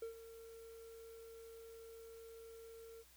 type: tone with ADSR envelope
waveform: triangle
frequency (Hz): 455.3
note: A#4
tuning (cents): -41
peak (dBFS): -39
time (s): 0.02-3.04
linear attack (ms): 4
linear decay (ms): 110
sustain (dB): -12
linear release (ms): 36
effects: added 60 Hz sine -69 dBFS peak until 3.16 s + white hiss -66 dBFS RMS until 3.16 s